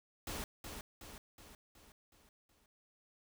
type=noise with echo; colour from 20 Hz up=pink; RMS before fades=-42 dBFS; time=0.27-0.44 s; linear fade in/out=2 ms; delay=370 ms; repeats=6; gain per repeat=-5 dB; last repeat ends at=2.66 s; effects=none